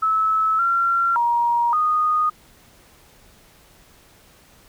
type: tone with pitch steps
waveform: sine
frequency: 1301 / 1370 / 946 / 1236 Hz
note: E6 / F6 / A#5 / D#6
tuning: -23 / -34 / +25 / -12 cents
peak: -16 dBFS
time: 0.02-2.3 s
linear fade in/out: 10 ms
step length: 570 ms
effects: pink hiss -52 dBFS RMS until 4.68 s